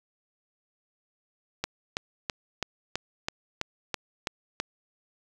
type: click train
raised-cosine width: 0.2 ms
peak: -11 dBFS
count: 10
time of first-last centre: 1.64-4.601 s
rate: 3.04 Hz
effects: 7-bit